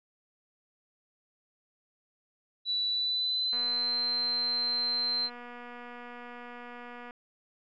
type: tone with pitch glide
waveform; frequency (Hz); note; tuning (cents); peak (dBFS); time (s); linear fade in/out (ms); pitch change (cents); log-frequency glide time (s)
sine; 3951 to 4119; B7 to C8; 0 to -28; -27; 2.65-5.3; 50; +72; 2.89-3.96
type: click train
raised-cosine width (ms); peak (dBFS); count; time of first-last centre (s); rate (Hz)
0.5; -31; 867; 3.53-7.109; 242
effects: none